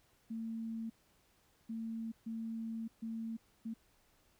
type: tone bursts at uneven times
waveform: sine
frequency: 225.6 Hz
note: A3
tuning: 44 cents sharp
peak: -38 dBFS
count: 5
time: 0.3-0.9 / 1.69-2.12 / 2.26-2.88 / 3.02-3.37 / 3.65-3.74 s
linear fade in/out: 10 ms
effects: pink hiss -71 dBFS RMS until 4.39 s